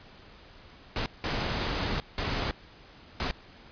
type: noise bursts at uneven times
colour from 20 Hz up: pink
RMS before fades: -30 dBFS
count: 4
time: 0.96-1.06 / 1.24-2 / 2.18-2.51 / 3.2-3.31 s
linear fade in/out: 0 ms
effects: pink hiss -52 dBFS RMS until 3.71 s + resampled to 11025 Hz